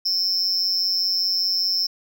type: tone with amplitude modulation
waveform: triangle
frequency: 5300 Hz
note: E8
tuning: 9 cents sharp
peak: -14 dBFS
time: 0.05-1.87 s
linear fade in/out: 10 ms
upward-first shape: sine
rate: 185 Hz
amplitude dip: 95%
effects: none